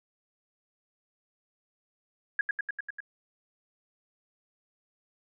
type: tone with echo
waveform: sine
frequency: 1654 Hz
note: G#6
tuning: 8 cents flat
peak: -23 dBFS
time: 2.39-2.41 s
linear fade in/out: 2 ms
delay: 99 ms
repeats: 6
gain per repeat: -2 dB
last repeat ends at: 3.004 s
effects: none